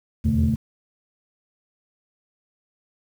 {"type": "tone cluster", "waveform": "sine", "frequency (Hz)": [78.3, 83.8, 124.3, 144.2, 221.4], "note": ["D#2", "E2", "B2", "D3", "A3"], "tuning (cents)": [11, 29, 12, -31, 11], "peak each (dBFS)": [-23, -22, -25, -26, -20], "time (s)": [0.24, 0.56], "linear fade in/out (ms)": 20, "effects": ["tanh soft clip ceiling -10 dBFS", "8-bit"]}